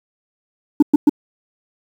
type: tone bursts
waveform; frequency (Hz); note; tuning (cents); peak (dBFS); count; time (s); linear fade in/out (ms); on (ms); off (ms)
sine; 293.7; D4; 0; -3; 3; 0.8-1.095; 5; 25; 110
effects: tanh soft clip ceiling -5 dBFS + 7-bit